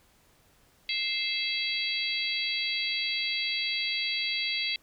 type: harmonic tone with a mistuned harmonic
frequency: 657 Hz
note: E5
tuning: 6 cents flat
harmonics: 3 / 4 / 5 / 6 / 7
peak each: -34 / -34 / -34 / -34 / -34 dBFS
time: 0.89-4.76 s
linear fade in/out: 2 ms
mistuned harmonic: 3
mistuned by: +110 cents
effects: pink hiss -63 dBFS RMS until 4.82 s